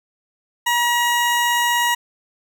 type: tone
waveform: 20% pulse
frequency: 956 Hz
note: A#5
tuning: 43 cents sharp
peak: -11 dBFS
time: 0.66-1.95 s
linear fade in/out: 10 ms
effects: none